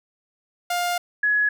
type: tone pair in turn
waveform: sawtooth / sine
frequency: 705 / 1685.5 Hz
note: F5 / G#6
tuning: +16 / +25 cents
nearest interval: octave + minor third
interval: 1509 cents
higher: second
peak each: -18 / -17 dBFS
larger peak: second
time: 0.7-0.98 / 1.23-1.49 s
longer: first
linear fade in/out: 5 ms
effects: none